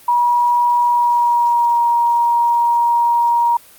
sine tone with pitch glide, 962 to 944.4 Hz, B5 to A#5, -46 to +22 cents, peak -11 dBFS, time 0.08-3.57 s, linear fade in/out 5 ms, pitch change -32 cents, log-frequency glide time 0.83-1.79 s, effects white hiss -44 dBFS RMS until 3.78 s + Opus 32 kbps

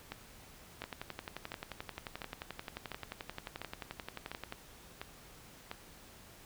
two click trains, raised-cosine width 0.3 ms, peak -24 / -24 dBFS, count 9 / 43, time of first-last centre 0.12-5.714 / 0.84-4.524 s, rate 1.43 / 11.4 Hz, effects pink hiss -56 dBFS RMS until 6.45 s

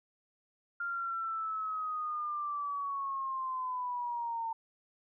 sine linear sweep, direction down, 1400 to 901 Hz, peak -33 dBFS, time 0.8-4.53 s, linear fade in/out 5 ms, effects none

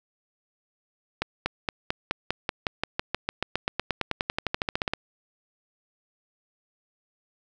accelerating click train, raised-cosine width 0.3 ms, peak -9 dBFS, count 30, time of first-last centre 1.22-4.936 s, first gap 240 ms, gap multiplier 0.95, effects none

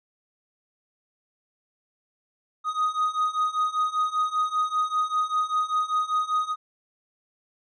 triangle beating tone pair, 1244.5 / 1249.6 Hz, D#6 / D#6, 0 / +7 cents, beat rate 5.1 Hz, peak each -25 / -23 dBFS, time 2.64-6.56 s, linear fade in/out 50 ms, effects resampled to 22050 Hz

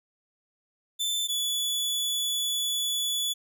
sawtooth tone pair in turn, 3535 / 3430 Hz, A7 / A7, +7 / -45 cents, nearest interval minor second, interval 52 cents, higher first, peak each -23 dBFS, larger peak neither, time 0.99-1.28 / 1.28-3.34 s, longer second, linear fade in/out 20 ms, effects none

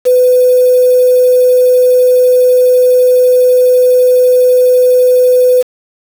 sine tone with quantisation, 501 Hz, B4, 25 cents sharp, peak -4 dBFS, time 0.05-5.63 s, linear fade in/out 20 ms, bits 4, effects none

